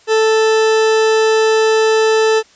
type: tone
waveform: 40% pulse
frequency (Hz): 440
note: A4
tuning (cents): 0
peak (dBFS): -9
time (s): 0.07-2.43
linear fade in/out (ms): 50
effects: white hiss -48 dBFS RMS until 2.55 s + resampled to 16000 Hz